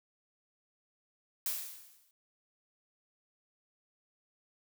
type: noise with exponential decay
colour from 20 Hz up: blue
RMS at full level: -32 dBFS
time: 1.46-2.11 s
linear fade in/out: 1 ms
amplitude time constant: 140 ms
effects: none